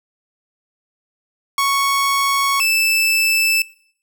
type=tone pair in turn; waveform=sawtooth; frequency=1108.7 / 2637 Hz; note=C#6 / E7; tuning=0 / 0 cents; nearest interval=octave + minor third; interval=1500 cents; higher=second; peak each=-11 dBFS; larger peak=neither; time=1.58-2.6 / 2.6-3.62 s; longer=neither; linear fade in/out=2 ms; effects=noise-tail reverb RT60 0.6 s tail -21 dB re dry